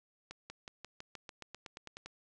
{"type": "accelerating click train", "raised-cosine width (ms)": 0.2, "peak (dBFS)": -28, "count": 14, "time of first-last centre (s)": [0.31, 2.06], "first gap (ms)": 190, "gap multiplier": 0.94, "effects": ["resampled to 24000 Hz"]}